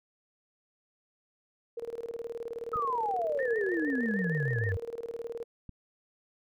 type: tone with tremolo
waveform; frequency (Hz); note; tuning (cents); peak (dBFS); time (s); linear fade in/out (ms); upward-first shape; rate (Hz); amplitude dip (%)
sine; 466.2; A#4; 0; -33; 1.77-5.44; 5; square; 19; 80
type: exponential sweep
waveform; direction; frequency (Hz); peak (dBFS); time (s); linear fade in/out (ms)
sine; down; 1300 to 89.9; -28; 2.73-4.77; 5
type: clicks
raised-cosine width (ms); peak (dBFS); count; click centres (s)
5; -31; 2; 2.759 / 5.693
type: tone with vibrato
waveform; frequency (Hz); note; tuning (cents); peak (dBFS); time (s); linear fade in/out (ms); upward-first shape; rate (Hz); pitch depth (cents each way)
sine; 1760; A6; 0; -34; 3.39-4.72; 0; triangle; 6.5; 110
effects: none